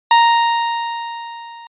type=tone with level ramp; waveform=40% pulse; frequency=932.3 Hz; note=A#5; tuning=in tune; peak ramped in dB=-6 to -34 dBFS; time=0.11-1.67 s; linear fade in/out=2 ms; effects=resampled to 8000 Hz